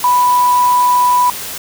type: tone in noise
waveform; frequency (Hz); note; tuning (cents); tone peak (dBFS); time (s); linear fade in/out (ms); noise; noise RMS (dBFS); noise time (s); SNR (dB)
sine; 987.8; B5; 0; -8; 0.04-1.3; 2; white; -25; 0-1.58; +14
effects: none